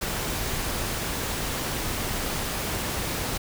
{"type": "noise", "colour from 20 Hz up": "pink", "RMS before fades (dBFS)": -29, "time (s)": [0.01, 3.38], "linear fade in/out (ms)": 10, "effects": []}